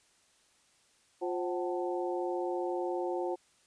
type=harmonic tone with a mistuned harmonic; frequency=176.8 Hz; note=F3; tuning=22 cents sharp; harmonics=2 / 3 / 4 / 5; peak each=-33 / -37 / -39 / -41 dBFS; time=1.21-3.36 s; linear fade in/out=20 ms; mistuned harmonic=4; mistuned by=+100 cents; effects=white hiss -67 dBFS RMS until 3.66 s + resampled to 22050 Hz